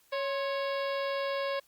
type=harmonic tone with a mistuned harmonic; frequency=554.4 Hz; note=C#5; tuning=in tune; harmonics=1 / 2 / 3 / 4 / 5 / 6 / 7 / 8 / 9; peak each=-31 / -37 / -41 / -43 / -45 / -47 / -48 / -49 / -50 dBFS; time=0.12-1.6 s; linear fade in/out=10 ms; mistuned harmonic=2; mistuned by=-68 cents; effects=white hiss -65 dBFS RMS until 1.67 s + Opus 48 kbps